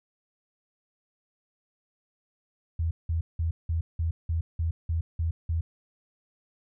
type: tone bursts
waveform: sine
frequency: 82.3 Hz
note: E2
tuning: 2 cents flat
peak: -24 dBFS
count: 10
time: 2.79-5.61 s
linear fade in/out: 5 ms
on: 120 ms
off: 180 ms
effects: none